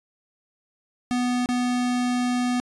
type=tone with dropouts; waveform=square; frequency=246.9 Hz; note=B3; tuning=in tune; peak=-22 dBFS; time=1.11-2.6 s; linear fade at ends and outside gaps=0 ms; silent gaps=1.459-1.489 s; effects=resampled to 22050 Hz